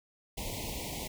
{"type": "band-stop noise", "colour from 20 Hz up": "pink", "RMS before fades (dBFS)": -38, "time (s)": [0.37, 1.08], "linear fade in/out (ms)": 10, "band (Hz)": [1000, 2000], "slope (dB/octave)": 96, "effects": []}